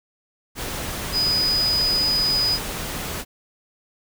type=tone in noise; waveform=sine; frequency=4970 Hz; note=D#8; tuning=3 cents flat; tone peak=-18 dBFS; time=1.12-2.59 s; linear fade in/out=50 ms; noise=pink; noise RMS=-29 dBFS; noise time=0.55-3.25 s; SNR=+8 dB; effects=none